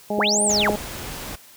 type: harmonic tone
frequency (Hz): 207.7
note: G#3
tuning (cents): 0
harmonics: 1 / 2 / 3 / 4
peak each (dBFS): -26 / -27 / -26 / -29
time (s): 0.1-0.76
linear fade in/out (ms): 5
type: linear two-way sweep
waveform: sine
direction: up then down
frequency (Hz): 30.03 to 9397 to 30.03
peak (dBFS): -18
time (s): 0.18-0.71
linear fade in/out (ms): 10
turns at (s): 0.43
type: noise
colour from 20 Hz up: pink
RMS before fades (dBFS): -33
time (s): 0.49-1.36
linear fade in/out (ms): 10
effects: white hiss -48 dBFS RMS until 1.56 s